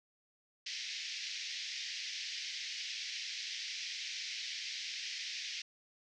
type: band-pass noise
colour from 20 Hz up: white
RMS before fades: -42 dBFS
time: 0.66-5.62 s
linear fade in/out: 5 ms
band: 1900 to 5800 Hz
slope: 48 dB/octave
effects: none